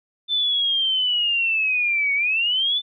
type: linear two-way sweep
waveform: sine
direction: down then up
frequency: 3550 to 2217 to 3550 Hz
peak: -18 dBFS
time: 0.28-2.82 s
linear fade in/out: 50 ms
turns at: 2.14 s
effects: none